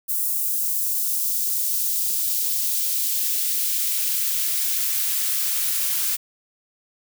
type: noise with high-pass filter sweep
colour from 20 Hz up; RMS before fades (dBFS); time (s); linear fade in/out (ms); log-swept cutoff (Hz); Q
blue; -23; 0.08-6.17; 20; 9000 to 980; 0.76
effects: none